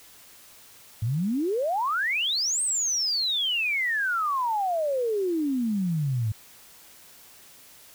sine exponential two-way sweep, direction up then down, 103.83 to 8610 to 103.83 Hz, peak -23 dBFS, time 1.02-6.32 s, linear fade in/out 5 ms, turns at 2.62 s, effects white hiss -51 dBFS RMS until 7.94 s

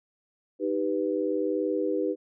sine chord, Eb augmented, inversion none, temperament equal, 311.1 / 392 / 493.9 Hz, Eb4 / G4 / B4, 0 / 0 / 0 cents, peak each -29 dBFS, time 0.59-2.16 s, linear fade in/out 50 ms, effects none

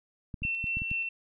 clicks, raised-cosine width 5 ms, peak -25 dBFS, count 7, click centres 0.342 / 0.421 / 0.451 / 0.642 / 0.77 / 0.819 / 0.915 s
sine tone with tremolo, 2699 Hz, E7, 40 cents sharp, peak -28 dBFS, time 0.43-1.09 s, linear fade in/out 5 ms, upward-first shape square, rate 4.2 Hz, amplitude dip 30%
effects none

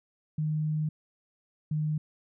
sine tone pair in turn, 153.9 / 153.07 Hz, D#3 / D#3, -19 / -28 cents, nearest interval unison, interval 9 cents, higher first, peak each -26 dBFS, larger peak neither, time 0.38-0.89 / 1.71-1.98 s, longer first, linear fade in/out 5 ms, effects none

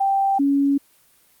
sine tone pair in turn, 784 / 279.7 Hz, G5 / C#4, 0 / +16 cents, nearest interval octave + tritone, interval 1784 cents, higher first, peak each -16 / -15 dBFS, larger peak second, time 0-0.39 / 0.39-0.78 s, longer neither, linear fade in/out 10 ms, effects white hiss -57 dBFS RMS until 1.4 s + Opus 24 kbps

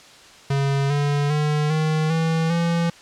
square tone with pitch steps, 138.59 / 144.23 / 150.09 / 156.19 / 162.54 / 169.15 Hz, C#3 / D3 / D3 / D#3 / E3 / E3, 0 / -31 / +38 / +7 / -24 / +45 cents, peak -19 dBFS, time 0.5-2.9 s, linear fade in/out 5 ms, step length 400 ms, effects white hiss -46 dBFS RMS until 3.01 s + low-pass 6000 Hz 12 dB/octave

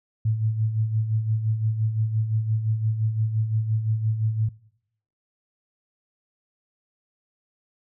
sine tone with tremolo, 110 Hz, A2, in tune, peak -18 dBFS, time 0.25-4.49 s, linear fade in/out 5 ms, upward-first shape sine, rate 5.8 Hz, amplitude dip 55%, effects noise-tail reverb RT60 0.8 s tail -23 dB re dry

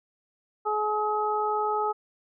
harmonic tone, 424 Hz, G#4, 36 cents sharp, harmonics 1 / 2 / 3, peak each -29 / -27 / -29 dBFS, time 0.65-1.93 s, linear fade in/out 20 ms, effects none

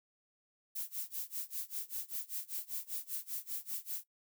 violet noise with tremolo, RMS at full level -38 dBFS, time 0.75-4.04 s, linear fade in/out 10 ms, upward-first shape sine, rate 5.1 Hz, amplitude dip 95%, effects noise-tail reverb RT60 0.1 s tail -17 dB re dry

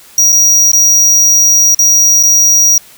square tone with dropouts, 5750 Hz, F8, 50 cents sharp, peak -5 dBFS, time 0.18-2.78 s, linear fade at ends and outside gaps 2 ms, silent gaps 0.322-0.326 / 0.717-0.732 / 1.747-1.79 / 2.229-2.234 s, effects white hiss -39 dBFS RMS until 2.97 s

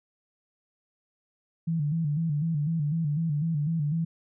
sine tone with vibrato, 155.56 Hz, D#3, in tune, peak -24 dBFS, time 1.67-4.05 s, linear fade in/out 10 ms, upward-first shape square, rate 4 Hz, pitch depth 100 cents each way, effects none

